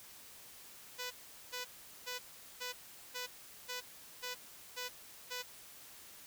5% pulse tone bursts, 496.7 Hz, B4, 10 cents sharp, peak -28 dBFS, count 9, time 0.98-5.43 s, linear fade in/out 20 ms, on 130 ms, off 410 ms, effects white hiss -55 dBFS RMS until 6.26 s

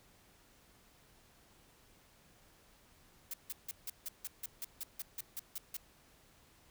blue noise bursts, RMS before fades -41 dBFS, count 14, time 3.31-5.768 s, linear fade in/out 2 ms, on 27 ms, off 160 ms, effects pink hiss -65 dBFS RMS until 6.7 s

